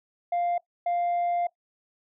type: tone bursts at uneven times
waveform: sine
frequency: 698.5 Hz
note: F5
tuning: in tune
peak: -21 dBFS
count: 2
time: 0.32-0.58 / 0.86-1.47 s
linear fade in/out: 5 ms
effects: noise-tail reverb RT60 0.1 s tail -20 dB re dry + tanh soft clip ceiling -22 dBFS